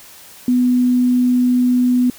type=tone; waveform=sine; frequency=248.4 Hz; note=B3; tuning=10 cents sharp; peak=-11 dBFS; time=0.48-2.1 s; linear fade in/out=2 ms; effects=white hiss -41 dBFS RMS until 2.18 s